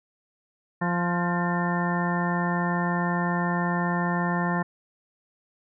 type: harmonic tone with a mistuned harmonic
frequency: 174.61 Hz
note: F3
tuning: in tune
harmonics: 1 / 2 / 3 / 4 / 5 / 6 / 8 / 9 / 10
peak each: -25 / -34 / -37 / -33 / -33 / -32 / -37 / -44 / -32 dBFS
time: 0.81-4.63 s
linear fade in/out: 10 ms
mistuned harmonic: 10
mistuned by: +49 cents
effects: none